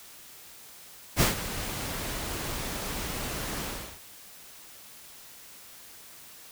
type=noise with ADSR envelope; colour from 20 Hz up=pink; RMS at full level=-21 dBFS; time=1.16-4 s; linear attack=54 ms; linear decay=130 ms; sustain=-13 dB; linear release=360 ms; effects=white hiss -49 dBFS RMS until 6.51 s